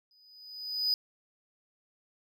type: tone with exponential growth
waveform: triangle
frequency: 4978 Hz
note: D#8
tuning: in tune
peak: -22 dBFS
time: 0.11-0.94 s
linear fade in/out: 1 ms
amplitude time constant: 180 ms
effects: none